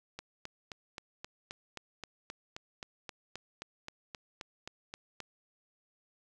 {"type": "click train", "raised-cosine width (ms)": 0.2, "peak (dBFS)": -24, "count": 20, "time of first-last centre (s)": [0.19, 5.203], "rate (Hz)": 3.79, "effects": []}